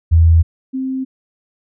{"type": "tone pair in turn", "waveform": "sine", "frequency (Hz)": [82.41, 262.6], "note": ["E2", "C4"], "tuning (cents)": [0, 6], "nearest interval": "octave + minor sixth", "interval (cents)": 2006, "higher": "second", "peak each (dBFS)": [-6, -18], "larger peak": "first", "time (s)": [[0.11, 0.43], [0.73, 1.05]], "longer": "neither", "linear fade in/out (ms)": 20, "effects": []}